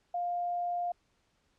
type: tone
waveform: sine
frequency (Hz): 703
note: F5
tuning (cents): +11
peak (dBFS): -30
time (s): 0.14-0.92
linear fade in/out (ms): 5
effects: pink hiss -73 dBFS RMS until 1.58 s + low-pass 7000 Hz 12 dB/octave